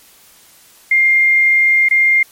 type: tone with dropouts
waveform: sine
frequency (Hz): 2113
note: C7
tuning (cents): +16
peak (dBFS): -8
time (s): 0.91-2.23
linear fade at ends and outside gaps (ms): 5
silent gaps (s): 1.887-1.909
effects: white hiss -46 dBFS RMS until 2.31 s + MP3 64 kbps